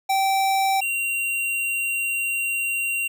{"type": "tone pair in turn", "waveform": "square", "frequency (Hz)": [776, 2758], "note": ["G5", "F7"], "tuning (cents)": [-18, -22], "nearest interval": "octave + minor seventh", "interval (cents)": 2196, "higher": "second", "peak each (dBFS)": [-19, -23], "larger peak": "first", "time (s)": [[0.09, 0.81], [0.81, 3.08]], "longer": "second", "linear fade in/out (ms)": 10, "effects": []}